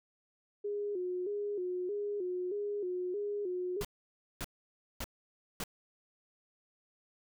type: tone with vibrato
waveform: sine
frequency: 385.7 Hz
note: G4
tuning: 28 cents flat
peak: -33 dBFS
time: 0.64-3.83 s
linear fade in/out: 10 ms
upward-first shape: square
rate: 1.6 Hz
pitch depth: 110 cents each way
type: noise bursts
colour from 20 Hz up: pink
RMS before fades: -38 dBFS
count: 4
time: 3.81-5.638 s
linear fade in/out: 0 ms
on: 37 ms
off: 560 ms
effects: none